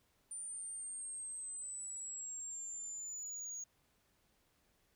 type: exponential sweep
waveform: sine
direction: down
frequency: 9170 to 6645 Hz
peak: -40 dBFS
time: 0.31-3.64 s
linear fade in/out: 5 ms
effects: tanh soft clip ceiling -41 dBFS + pink hiss -75 dBFS RMS until 4.95 s